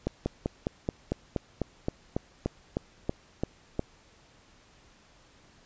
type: slowing click train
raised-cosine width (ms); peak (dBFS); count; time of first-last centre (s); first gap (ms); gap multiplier
2; -14; 15; 0.07-3.794; 190; 1.05
effects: pink hiss -59 dBFS RMS until 5.65 s + resampled to 16000 Hz